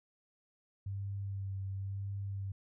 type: tone with vibrato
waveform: sine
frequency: 98 Hz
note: G2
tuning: in tune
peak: -36 dBFS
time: 0.86-2.52 s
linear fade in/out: 5 ms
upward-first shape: sine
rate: 0.97 Hz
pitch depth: 23 cents each way
effects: none